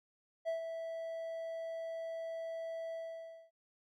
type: tone with ADSR envelope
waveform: triangle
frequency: 657 Hz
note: E5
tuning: 6 cents flat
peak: -30 dBFS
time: 0.45-3.51 s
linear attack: 32 ms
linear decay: 120 ms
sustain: -7 dB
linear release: 580 ms
effects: none